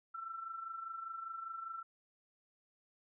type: tone with amplitude modulation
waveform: sine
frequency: 1340 Hz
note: E6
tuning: 28 cents sharp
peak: -39 dBFS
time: 0.14-1.83 s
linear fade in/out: 10 ms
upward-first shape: sine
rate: 25 Hz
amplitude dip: 60%
effects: none